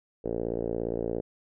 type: tone with low-pass filter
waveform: 5% pulse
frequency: 57.3 Hz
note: A#1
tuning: 29 cents flat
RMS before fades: -31 dBFS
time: 0.24-1.21 s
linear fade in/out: 10 ms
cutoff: 460 Hz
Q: 3.2
effects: none